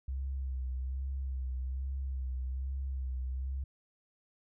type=tone with vibrato; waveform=sine; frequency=65.5 Hz; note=C2; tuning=2 cents sharp; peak=-33 dBFS; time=0.08-3.64 s; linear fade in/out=5 ms; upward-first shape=sine; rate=1.2 Hz; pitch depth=46 cents each way; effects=none